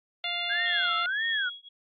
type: harmonic tone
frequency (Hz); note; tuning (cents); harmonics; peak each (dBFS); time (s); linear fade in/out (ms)
698.5; F5; 0; 1 / 2 / 3 / 4 / 5 / 6; -37 / -41 / -34 / -34 / -32 / -42; 0.24-1.06; 2
type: tone with vibrato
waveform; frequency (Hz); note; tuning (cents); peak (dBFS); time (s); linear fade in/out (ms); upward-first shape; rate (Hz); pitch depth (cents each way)
sine; 1559; G6; -10; -26; 0.49-1.5; 20; sine; 1.6; 290
type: tone with tremolo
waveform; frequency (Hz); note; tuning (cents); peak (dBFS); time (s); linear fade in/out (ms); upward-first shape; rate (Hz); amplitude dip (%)
sine; 3322; G#7; 0; -28; 0.65-1.69; 10; triangle; 1.8; 100
effects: MP3 32 kbps